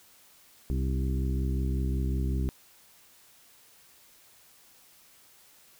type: harmonic tone with a mistuned harmonic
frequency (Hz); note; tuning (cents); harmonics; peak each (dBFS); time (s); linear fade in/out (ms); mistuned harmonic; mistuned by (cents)
65.41; C2; 0; 1 / 2 / 3 / 4 / 5 / 6; -27 / -33 / -37 / -39 / -41 / -43; 0.7-2.49; 0; 5; -28
effects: white hiss -58 dBFS RMS until 5.79 s